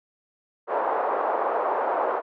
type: band-pass noise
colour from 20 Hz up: white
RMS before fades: -25 dBFS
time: 0.67-2.22 s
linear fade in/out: 50 ms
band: 440 to 1000 Hz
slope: 24 dB/octave
effects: none